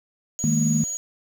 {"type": "tone", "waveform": "sine", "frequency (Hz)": 6740, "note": "G#8", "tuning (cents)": 25, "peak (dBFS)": -26, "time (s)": [0.39, 0.97], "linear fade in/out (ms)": 0}
{"type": "chord", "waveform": "sine", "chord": "D# suspended fourth", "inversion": "none", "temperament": "equal with one note detuned", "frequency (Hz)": [155.56, 207.7, 229.5], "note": ["D#3", "G#3", "A#3"], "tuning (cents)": [0, 0, -27], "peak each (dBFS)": [-21, -26, -21], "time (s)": [0.44, 0.84], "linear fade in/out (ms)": 0}
{"effects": ["tanh soft clip ceiling -9 dBFS", "7-bit"]}